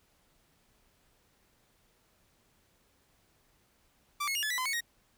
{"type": "tone with pitch steps", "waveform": "sawtooth", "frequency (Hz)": [1169, 2178, 2844, 1721, 1964, 1022, 2211, 1878], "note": ["D6", "C#7", "F7", "A6", "B6", "C6", "C#7", "A#6"], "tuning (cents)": [-8, -31, 31, -39, -10, -41, -5, 12], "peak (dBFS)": -27, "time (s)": [4.2, 4.808], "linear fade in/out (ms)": 10, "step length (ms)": 76, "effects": ["pink hiss -69 dBFS RMS until 5.17 s"]}